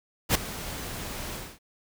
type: noise with ADSR envelope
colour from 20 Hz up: pink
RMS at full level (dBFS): -18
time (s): 0.29-1.59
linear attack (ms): 61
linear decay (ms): 4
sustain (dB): -18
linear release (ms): 240
effects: none